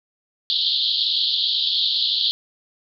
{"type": "band-pass noise", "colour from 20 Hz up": "pink", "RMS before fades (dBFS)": -21, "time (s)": [0.5, 2.31], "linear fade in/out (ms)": 0, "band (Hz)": [3200, 4500], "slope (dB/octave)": 96, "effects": []}